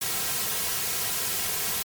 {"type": "noise with comb filter", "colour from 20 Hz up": "white", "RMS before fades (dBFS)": -28, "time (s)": [0.01, 1.83], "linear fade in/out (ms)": 10, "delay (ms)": 3.4, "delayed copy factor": -0.55, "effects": ["MP3 96 kbps"]}